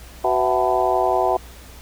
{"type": "harmonic tone with a mistuned harmonic", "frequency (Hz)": 124.9, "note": "B2", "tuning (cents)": 20, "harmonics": [3, 4, 5, 6, 7, 8], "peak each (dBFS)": [-23, -26, -21, -21, -25, -26], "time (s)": [0.24, 1.37], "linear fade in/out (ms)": 5, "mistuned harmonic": 5, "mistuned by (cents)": 92, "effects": ["added 60 Hz sine -41 dBFS peak until 1.81 s", "pink hiss -44 dBFS RMS until 1.81 s"]}